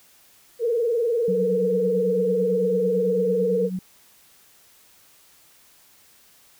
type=tone with vibrato; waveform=sine; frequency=466.2 Hz; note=A#4; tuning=in tune; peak=-19 dBFS; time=0.59-3.7 s; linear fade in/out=50 ms; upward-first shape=triangle; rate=20 Hz; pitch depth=110 cents each way
type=tone with tremolo; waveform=sine; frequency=185 Hz; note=F#3; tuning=in tune; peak=-23 dBFS; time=1.28-3.79 s; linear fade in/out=2 ms; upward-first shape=triangle; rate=9 Hz; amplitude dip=60%
effects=white hiss -55 dBFS RMS until 6.59 s